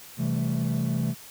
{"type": "chord", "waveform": "triangle", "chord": "A minor seventh", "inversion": "first", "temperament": "equal", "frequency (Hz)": [130.81, 164.81, 196, 220], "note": ["C3", "E3", "G3", "A3"], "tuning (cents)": [0, 0, 0, 0], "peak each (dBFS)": [-25, -26, -31, -26], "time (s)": [0.17, 1.15], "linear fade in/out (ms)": 50, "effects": ["tanh soft clip ceiling -17 dBFS", "white hiss -46 dBFS RMS until 1.3 s"]}